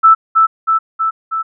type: tone with echo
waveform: sine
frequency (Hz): 1318.5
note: E6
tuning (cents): 0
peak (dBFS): -3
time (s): 0.03-0.15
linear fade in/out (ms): 20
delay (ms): 320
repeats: 4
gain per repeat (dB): -3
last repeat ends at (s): 1.43
effects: none